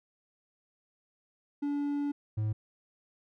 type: tone pair in turn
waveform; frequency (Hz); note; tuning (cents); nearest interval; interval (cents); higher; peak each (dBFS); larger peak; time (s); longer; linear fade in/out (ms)
triangle; 287.5 / 107.69; D4 / A2; -37 / -37; octave + perfect fourth; 1700; first; -27 / -26; second; 1.62-2.12 / 2.37-2.53; first; 10
effects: none